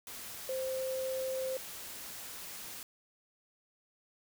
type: tone in noise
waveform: sine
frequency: 523.3 Hz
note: C5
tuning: in tune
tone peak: -33 dBFS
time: 0.49-1.57 s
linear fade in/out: 2 ms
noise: white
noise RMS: -45 dBFS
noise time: 0.07-2.83 s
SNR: +9 dB
effects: none